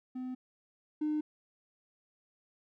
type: tone pair in turn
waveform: triangle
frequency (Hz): 254.7 / 303.7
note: C4 / D#4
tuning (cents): -46 / -42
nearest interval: minor third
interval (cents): 304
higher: second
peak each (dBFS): -34 / -26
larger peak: second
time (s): 0.15-0.35 / 1.01-1.21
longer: neither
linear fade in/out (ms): 10
effects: tanh soft clip ceiling -26 dBFS